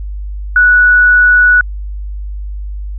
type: tone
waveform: sine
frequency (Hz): 1473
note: F#6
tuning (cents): -8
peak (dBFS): -4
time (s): 0.56-1.61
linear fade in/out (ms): 2
effects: added 50 Hz sine -19 dBFS peak until 2.98 s